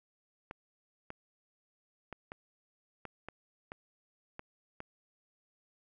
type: clicks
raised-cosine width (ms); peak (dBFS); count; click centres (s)
0.5; -27; 9; 0.511 / 1.104 / 2.127 / 2.319 / 3.053 / 3.286 / 3.719 / 4.394 / 4.804
effects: none